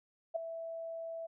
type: tone with ADSR envelope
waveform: sine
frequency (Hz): 659.3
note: E5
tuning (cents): 0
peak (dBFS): -28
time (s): 0.34-1.27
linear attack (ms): 20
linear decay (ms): 7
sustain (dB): -11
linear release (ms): 14
effects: none